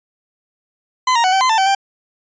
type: tone with pitch steps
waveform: 40% pulse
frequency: 1018 / 934 / 745 / 769 / 1029 / 889 / 769 / 787 Hz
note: C6 / A#5 / F#5 / G5 / C6 / A5 / G5 / G5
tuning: -48 / +3 / +12 / -33 / -29 / +18 / -33 / +7 cents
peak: -11 dBFS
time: 1.07-1.75 s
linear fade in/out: 5 ms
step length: 85 ms
effects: resampled to 16000 Hz